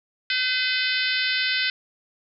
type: harmonic tone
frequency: 509 Hz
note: C5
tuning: 48 cents flat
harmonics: 3 / 4 / 5 / 6 / 7 / 8 / 9 / 10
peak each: -27 / -28 / -29 / -30 / -30 / -31 / -32 / -32 dBFS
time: 0.3-1.7 s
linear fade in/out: 2 ms
effects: none